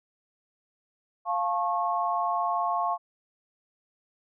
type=chord; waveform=sine; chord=F augmented; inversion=none; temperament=just; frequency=698.5 / 873.1 / 1091.3 Hz; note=F5 / A5 / C#6; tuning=0 / -14 / -27 cents; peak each=-28 / -31 / -28 dBFS; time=1.25-2.98 s; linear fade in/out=50 ms; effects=none